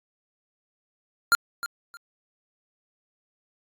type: tone with echo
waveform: square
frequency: 1394 Hz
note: F6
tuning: 4 cents flat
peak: -16 dBFS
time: 1.32-1.35 s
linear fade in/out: 0 ms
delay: 310 ms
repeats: 2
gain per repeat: -13 dB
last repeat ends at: 1.97 s
effects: AAC 64 kbps